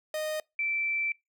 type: tone pair in turn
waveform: 45% pulse / sine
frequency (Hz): 618 / 2333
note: D#5 / D7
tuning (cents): -12 / -12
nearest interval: octave + major seventh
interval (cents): 2300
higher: second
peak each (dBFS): -30 / -27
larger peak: second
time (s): 0.14-0.4 / 0.59-1.12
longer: second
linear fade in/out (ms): 2
effects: noise-tail reverb RT60 0.2 s tail -25 dB re dry